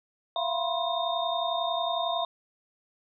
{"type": "tone cluster", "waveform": "sine", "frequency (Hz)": [676, 707, 980, 1051, 3664], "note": ["E5", "F5", "B5", "C6", "A#7"], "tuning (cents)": [43, 21, -14, 7, -31], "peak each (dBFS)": [-30, -33, -35, -34, -33], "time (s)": [0.36, 2.25], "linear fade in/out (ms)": 2, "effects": []}